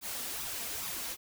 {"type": "noise with flanger", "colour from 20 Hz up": "white", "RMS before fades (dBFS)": -38, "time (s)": [0.01, 1.17], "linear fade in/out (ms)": 50, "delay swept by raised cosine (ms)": [0.81, 4.41], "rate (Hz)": 2.4, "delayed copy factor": 0.6, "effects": []}